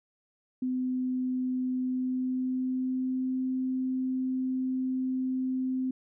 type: tone with pitch glide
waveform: sine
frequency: 255 to 258.6 Hz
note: C4 to C4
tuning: -44 to -20 cents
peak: -27 dBFS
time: 0.62-5.91 s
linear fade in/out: 5 ms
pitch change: +24 cents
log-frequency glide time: 1.82-3.42 s
effects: none